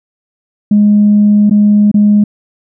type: tone with dropouts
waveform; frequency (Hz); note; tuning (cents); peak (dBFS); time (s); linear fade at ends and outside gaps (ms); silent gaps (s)
sine; 207.7; G#3; 0; -3; 0.71-2.24; 5; 1.497-1.509 / 1.915-1.942
effects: tanh soft clip ceiling 0 dBFS